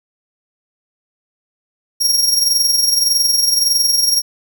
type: tone with amplitude modulation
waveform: sawtooth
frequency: 5588 Hz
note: F8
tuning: in tune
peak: -7 dBFS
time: 2-4.22 s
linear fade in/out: 20 ms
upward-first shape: sine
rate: 21.7 Hz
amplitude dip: 55%
effects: none